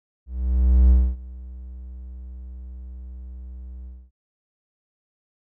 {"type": "tone with ADSR envelope", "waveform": "triangle", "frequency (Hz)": 62.5, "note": "B1", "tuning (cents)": 21, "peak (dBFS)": -8, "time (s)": [0.26, 4.11], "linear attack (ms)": 640, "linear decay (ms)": 260, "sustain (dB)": -24, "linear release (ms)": 250, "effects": []}